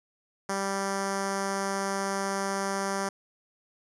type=tone with notch filter; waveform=5% pulse; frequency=196 Hz; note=G3; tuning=in tune; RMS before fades=-30 dBFS; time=0.49-3.09 s; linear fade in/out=5 ms; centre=2600 Hz; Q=0.85; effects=resampled to 22050 Hz